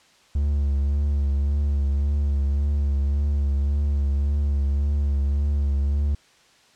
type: tone with vibrato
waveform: triangle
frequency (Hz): 71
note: C#2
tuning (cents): +42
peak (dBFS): -17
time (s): 0.35-6.15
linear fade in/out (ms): 5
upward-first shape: triangle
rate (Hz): 1.8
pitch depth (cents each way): 40
effects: white hiss -56 dBFS RMS until 6.75 s + low-pass 6000 Hz 12 dB/octave